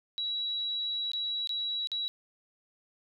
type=tone with dropouts; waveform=sine; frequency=3897 Hz; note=B7; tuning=24 cents flat; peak=-30 dBFS; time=0.18-2.08 s; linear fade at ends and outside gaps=0 ms; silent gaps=1.117-1.134 / 1.473-1.493 / 1.872-1.917 s; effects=none